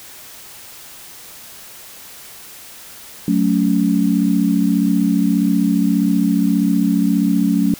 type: chord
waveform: sine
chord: F# minor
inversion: none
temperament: equal with one note detuned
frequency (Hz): 185 / 220 / 281.7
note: F#3 / A3 / C#4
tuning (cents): 0 / 0 / +28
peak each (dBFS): -17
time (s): 3.28-7.74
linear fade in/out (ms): 2
effects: white hiss -38 dBFS RMS until 7.79 s